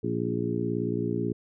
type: harmonic tone with a mistuned harmonic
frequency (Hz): 58.27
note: A#1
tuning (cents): 0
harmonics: 2 / 3 / 4 / 5 / 6 / 7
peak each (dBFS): -33 / -33 / -33 / -33 / -33 / -33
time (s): 0.03-1.33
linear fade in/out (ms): 10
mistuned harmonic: 7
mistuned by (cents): +23
effects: none